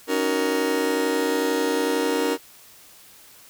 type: chord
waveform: 40% pulse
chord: D# minor seventh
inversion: third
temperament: just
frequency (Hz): 280 / 311.1 / 373.4 / 466.7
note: C#4 / D#4 / F#4 / A#4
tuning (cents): +18 / 0 / +16 / +2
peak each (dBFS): -26 / -27 / -28 / -23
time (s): 0.07-2.38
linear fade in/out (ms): 50
effects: white hiss -49 dBFS RMS until 3.49 s